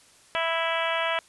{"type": "harmonic tone", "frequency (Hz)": 329.6, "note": "E4", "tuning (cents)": 0, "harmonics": [2, 3, 4, 5, 6, 7, 8, 9, 10], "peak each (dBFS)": [-29, -31, -32, -33, -34, -34, -35, -36, -36], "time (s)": [0.35, 1.19], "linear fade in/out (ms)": 0, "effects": ["white hiss -56 dBFS RMS until 1.28 s", "resampled to 24000 Hz"]}